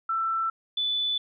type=tone pair in turn; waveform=sine; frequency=1334 / 3484 Hz; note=E6 / A7; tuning=+20 / -18 cents; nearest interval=octave + perfect fourth; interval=1662 cents; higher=second; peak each=-24 / -24 dBFS; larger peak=neither; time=0.09-0.5 / 0.77-1.18 s; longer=neither; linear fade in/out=5 ms; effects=none